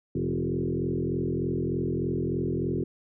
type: tone with frequency modulation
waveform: sine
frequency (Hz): 254.9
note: C4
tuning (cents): -45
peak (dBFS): -25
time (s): 0.15-2.84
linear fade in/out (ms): 5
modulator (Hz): 43.3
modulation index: 3.6
effects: none